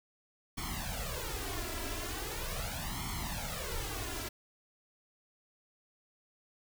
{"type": "noise with flanger", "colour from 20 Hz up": "pink", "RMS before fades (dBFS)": -38, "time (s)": [0.57, 4.29], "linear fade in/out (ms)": 10, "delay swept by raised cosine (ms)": [0.92, 3.02], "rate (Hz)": 0.4, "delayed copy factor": 0.95, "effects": []}